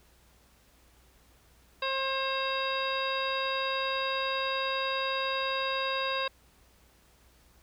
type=harmonic tone with a mistuned harmonic; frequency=534 Hz; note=C5; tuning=35 cents sharp; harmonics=1 / 2 / 3 / 4 / 5 / 6 / 7 / 9; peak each=-34 / -33 / -37 / -44 / -36 / -48 / -36 / -42 dBFS; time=1.82-6.28 s; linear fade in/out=5 ms; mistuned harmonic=7; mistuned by=+23 cents; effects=added 60 Hz sine -63 dBFS peak until 7.62 s + pink hiss -63 dBFS RMS until 7.62 s